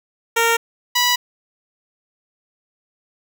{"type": "tone pair in turn", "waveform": "10% pulse", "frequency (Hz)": [461.5, 980.7], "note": ["A#4", "B5"], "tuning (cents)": [-17, -12], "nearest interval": "octave + minor second", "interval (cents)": 1305, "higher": "second", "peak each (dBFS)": -6, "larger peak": "neither", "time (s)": [[0.36, 0.57], [0.95, 1.16]], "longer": "neither", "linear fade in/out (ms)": 10, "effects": []}